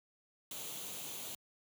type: noise with comb filter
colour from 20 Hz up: white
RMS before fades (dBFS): -44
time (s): 0.51-1.35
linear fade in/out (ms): 2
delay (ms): 0.29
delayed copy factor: +0.55
effects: high-pass 100 Hz 12 dB/octave